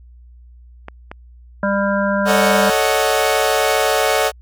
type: clicks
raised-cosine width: 0.5 ms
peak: -15 dBFS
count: 2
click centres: 0.884 / 1.115 s
type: harmonic tone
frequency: 199.2 Hz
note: G3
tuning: 28 cents sharp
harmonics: 1 / 3 / 5 / 7 / 8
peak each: -19 / -19 / -24 / -24 / -25 dBFS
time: 1.63-2.7 s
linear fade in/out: 2 ms
type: chord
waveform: sawtooth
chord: D# half-diminished seventh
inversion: second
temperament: equal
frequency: 440 / 554.4 / 622.3 / 740 Hz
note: A4 / C#5 / D#5 / F#5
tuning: 0 / 0 / 0 / 0 cents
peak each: -16 dBFS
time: 2.25-4.32 s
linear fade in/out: 50 ms
effects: added 60 Hz sine -40 dBFS peak until 4.41 s